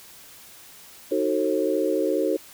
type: chord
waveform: sine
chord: D# diminished seventh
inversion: none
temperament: just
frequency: 311.1 / 373.4 / 448 / 537.6 Hz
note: D#4 / F#4 / A4 / C5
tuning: 0 / +16 / +31 / +47 cents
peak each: -26 dBFS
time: 1.11-2.37 s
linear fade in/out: 10 ms
effects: white hiss -47 dBFS RMS until 2.53 s